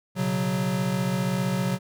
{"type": "chord", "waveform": "square", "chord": "B suspended second", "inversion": "none", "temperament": "equal", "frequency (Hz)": [123.47, 138.59, 185], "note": ["B2", "C#3", "F#3"], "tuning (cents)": [0, 0, 0], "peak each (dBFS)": [-32, -30, -26], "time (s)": [0.15, 1.79], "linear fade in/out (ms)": 50, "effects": []}